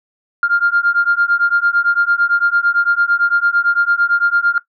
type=beating tone pair; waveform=sine; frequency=1396.9 / 1405.8 Hz; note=F6 / F6; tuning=0 / +11 cents; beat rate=8.9 Hz; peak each=-14 dBFS; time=0.43-4.58 s; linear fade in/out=2 ms; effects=noise-tail reverb RT60 0.1 s tail -17 dB re dry + tanh soft clip ceiling -4 dBFS